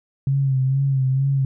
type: tone with vibrato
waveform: sine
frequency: 134.5 Hz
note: C3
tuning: 48 cents sharp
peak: -16 dBFS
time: 0.27-1.45 s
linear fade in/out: 2 ms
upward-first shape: sine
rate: 2.2 Hz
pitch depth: 50 cents each way
effects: none